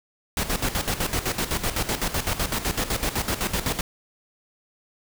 pink noise with tremolo, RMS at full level -24 dBFS, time 0.37-3.81 s, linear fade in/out 2 ms, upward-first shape square, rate 7.9 Hz, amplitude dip 70%, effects none

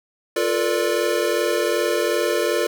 square chord, B half-diminished seventh, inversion second, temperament equal with one note detuned, 349.2 / 440 / 482.6 / 587.3 Hz, F4 / A4 / B4 / D5, 0 / 0 / -40 / 0 cents, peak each -25 dBFS, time 0.36-2.67 s, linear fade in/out 5 ms, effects none

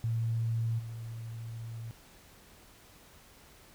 sine tone with level steps, 114.3 Hz, A#2, 34 cents flat, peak -28 / -38 dBFS, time 0.04-1.91 s, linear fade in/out 0 ms, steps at 0.78 s, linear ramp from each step 20 ms, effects pink hiss -57 dBFS RMS until 3.74 s

